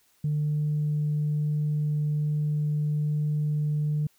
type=tone; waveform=sine; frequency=149.9 Hz; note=D3; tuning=36 cents sharp; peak=-22 dBFS; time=0.24-4.07 s; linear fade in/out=5 ms; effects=tanh soft clip ceiling -20 dBFS + white hiss -65 dBFS RMS until 4.18 s